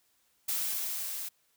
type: noise with level ramp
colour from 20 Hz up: blue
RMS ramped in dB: -31 to -38 dBFS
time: 0.48-1.29 s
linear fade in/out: 10 ms
effects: white hiss -71 dBFS RMS until 1.56 s